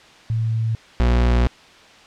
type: tone pair in turn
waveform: sine / 40% pulse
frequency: 112.3 / 60.27 Hz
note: A2 / B1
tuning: +36 / -42 cents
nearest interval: major seventh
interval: 1078 cents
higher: first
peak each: -18 / -13 dBFS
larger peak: second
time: 0.3-0.75 / 1-1.47 s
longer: second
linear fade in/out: 0 ms
effects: white hiss -46 dBFS RMS until 2.06 s + low-pass 4000 Hz 12 dB/octave